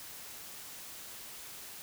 silence, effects white hiss -47 dBFS RMS until 1.82 s

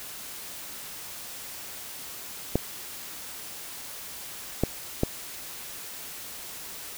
clicks, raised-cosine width 2 ms, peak -8 dBFS, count 3, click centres 2.556 / 4.636 / 5.034 s, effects white hiss -40 dBFS RMS until 6.97 s

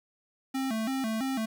square tone with vibrato, 242.7 Hz, B3, 30 cents flat, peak -29 dBFS, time 0.54-1.46 s, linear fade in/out 10 ms, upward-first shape square, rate 3 Hz, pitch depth 160 cents each way, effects 10-bit

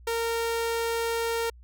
sawtooth tone, 461 Hz, A#4, 19 cents flat, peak -22 dBFS, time 0.07-1.5 s, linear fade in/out 5 ms, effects added 60 Hz sine -47 dBFS peak until 1.63 s

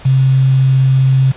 sine tone with quantisation, 132.5 Hz, C3, 22 cents sharp, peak -7 dBFS, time 0.05-1.32 s, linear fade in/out 10 ms, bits 5, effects pink hiss -36 dBFS RMS until 1.36 s + resampled to 8000 Hz

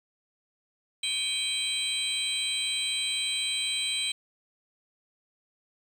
sine tone cluster, 2306 / 2497 / 3166 / 3952 / 8220 Hz, D7 / D#7 / G7 / B7 / C9, -32 / +6 / +17 / 0 / -32 cents, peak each -37 / -36 / -30 / -30 / -34 dBFS, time 1.03-4.12 s, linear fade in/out 5 ms, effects tanh soft clip ceiling -21 dBFS + 9-bit

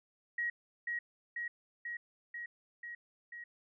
sine tone with echo, 1898 Hz, A#6, 31 cents sharp, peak -32 dBFS, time 0.38-0.5 s, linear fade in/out 5 ms, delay 490 ms, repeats 6, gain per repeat -2 dB, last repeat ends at 3.44 s, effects none

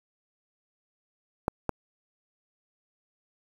clicks, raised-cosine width 1 ms, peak -10 / -12 dBFS, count 2, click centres 1.481 / 1.693 s, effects 7-bit

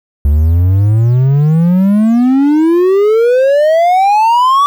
triangle exponential sweep, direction up, 70.3 to 1160 Hz, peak -4 dBFS, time 0.25-4.66 s, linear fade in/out 0 ms, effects 7-bit

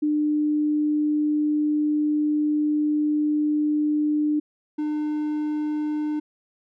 sine / triangle tone pair in turn, 300 / 301.7 Hz, D4 / D4, +37 / +47 cents, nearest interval unison, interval 10 cents, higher second, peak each -19 / -21 dBFS, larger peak first, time 0.02-4.4 / 4.78-6.2 s, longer first, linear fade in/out 10 ms, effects none

